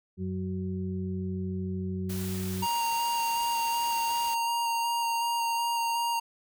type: harmonic tone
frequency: 93.3 Hz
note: F#2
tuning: 15 cents sharp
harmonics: 1 / 2 / 4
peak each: -34 / -32 / -39 dBFS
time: 0.17-2.67 s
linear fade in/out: 50 ms
type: noise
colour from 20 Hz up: white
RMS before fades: -41 dBFS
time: 2.09-4.35 s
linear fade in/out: 10 ms
type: tone with vibrato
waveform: square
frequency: 932.3 Hz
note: A#5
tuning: in tune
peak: -27 dBFS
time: 2.62-6.2 s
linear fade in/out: 10 ms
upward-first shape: square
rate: 2.7 Hz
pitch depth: 10 cents each way
effects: none